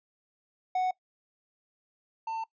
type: tone pair in turn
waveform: triangle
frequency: 740 / 896.9 Hz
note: F#5 / A5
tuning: 0 / +33 cents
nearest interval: minor third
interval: 333 cents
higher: second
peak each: -23 / -29 dBFS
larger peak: first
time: 0.75-0.91 / 2.27-2.44 s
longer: second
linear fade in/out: 5 ms
effects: noise-tail reverb RT60 0.1 s tail -21 dB re dry + resampled to 16000 Hz